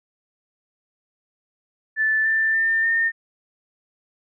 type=tone with pitch steps; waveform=sine; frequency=1754 / 1776.4 / 1799.1 / 1822.2 Hz; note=A6 / A6 / A6 / A#6; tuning=-6 / +16 / +38 / -40 cents; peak=-17 dBFS; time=1.96-3.12 s; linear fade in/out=50 ms; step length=290 ms; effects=none